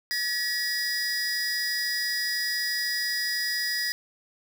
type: tone cluster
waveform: 45% pulse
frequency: 1708 / 1921 / 4963 Hz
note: G#6 / B6 / D#8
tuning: +48 / -48 / -5 cents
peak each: -35 / -30 / -28 dBFS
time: 0.11-3.92 s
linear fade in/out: 0 ms
effects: none